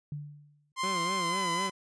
sine tone with exponential decay, 146.8 Hz, D3, in tune, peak -32 dBFS, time 0.12-0.72 s, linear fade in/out 2 ms, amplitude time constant 130 ms
sawtooth tone with pitch glide, 1047 to 1012.5 Hz, C6 to B5, +1 to +43 cents, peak -25 dBFS, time 0.76-1.71 s, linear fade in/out 50 ms, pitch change -58 cents, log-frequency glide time 1.19-1.43 s
20% pulse tone with vibrato, 180 Hz, F#3, 47 cents flat, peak -30 dBFS, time 0.83-1.7 s, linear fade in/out 5 ms, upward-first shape sine, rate 4 Hz, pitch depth 130 cents each way
effects resampled to 22050 Hz

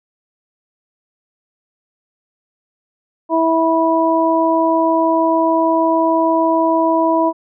harmonic tone, 326.5 Hz, E4, 17 cents flat, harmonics 1 / 2 / 3, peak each -16 / -16 / -16 dBFS, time 3.29-7.33 s, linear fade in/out 50 ms, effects none

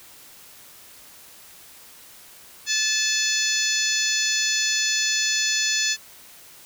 harmonic tone with a mistuned harmonic, 870 Hz, A5, 20 cents flat, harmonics 2 / 3 / 4 / 5 / 6 / 7 / 8, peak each -28 / -28 / -28 / -28 / -28 / -28 / -28 dBFS, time 2.66-5.97 s, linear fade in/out 50 ms, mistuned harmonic 6, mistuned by -28 cents, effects white hiss -47 dBFS RMS until 6.65 s

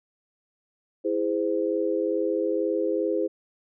sine chord, E augmented, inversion none, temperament just, 329.6 / 412 / 515 Hz, E4 / G#4 / B#4, 0 / -14 / -28 cents, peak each -27 dBFS, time 1.04-3.28 s, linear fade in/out 20 ms, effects none

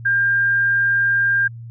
sine tone, 1600 Hz, G6, 35 cents sharp, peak -14 dBFS, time 0.05-1.48 s, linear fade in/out 10 ms, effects added 116 Hz sine -32 dBFS peak until 1.7 s

